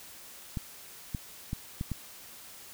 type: clicks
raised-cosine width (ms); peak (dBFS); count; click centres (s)
5; -20; 5; 0.572 / 1.148 / 1.531 / 1.811 / 1.917
effects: white hiss -49 dBFS RMS until 2.73 s